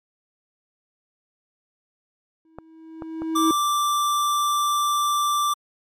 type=tone with exponential growth; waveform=triangle; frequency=322.1 Hz; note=E4; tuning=40 cents flat; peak=-14 dBFS; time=2.45-3.51 s; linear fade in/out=2 ms; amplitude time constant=230 ms
type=clicks; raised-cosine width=1 ms; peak=-20 dBFS; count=3; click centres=2.586 / 3.022 / 3.22 s
type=tone; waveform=square; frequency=1174.7 Hz; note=D6; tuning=in tune; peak=-20 dBFS; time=3.35-5.54 s; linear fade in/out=10 ms
effects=MP3 64 kbps